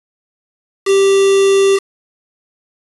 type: tone with quantisation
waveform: triangle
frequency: 391.8 Hz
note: G4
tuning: 1 cent flat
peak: -6 dBFS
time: 0.85-1.8 s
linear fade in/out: 50 ms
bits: 3
effects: resampled to 24000 Hz